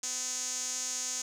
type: tone with band-pass filter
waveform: sawtooth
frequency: 253.8 Hz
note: B3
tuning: 47 cents sharp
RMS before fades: -35 dBFS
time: 0.03-1.22 s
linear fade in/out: 5 ms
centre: 6600 Hz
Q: 6
effects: none